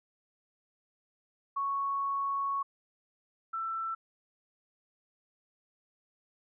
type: tone pair in turn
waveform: sine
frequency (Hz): 1108.7 / 1333.9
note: C#6 / E6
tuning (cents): 0 / +20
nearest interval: minor third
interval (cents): 320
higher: second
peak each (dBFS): -29 / -32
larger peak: first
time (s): 1.56-2.63 / 3.53-3.95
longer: first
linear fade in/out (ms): 10
effects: none